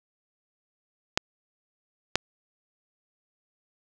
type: clicks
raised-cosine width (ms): 0.2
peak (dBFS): -3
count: 2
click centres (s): 1.175 / 2.156
effects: none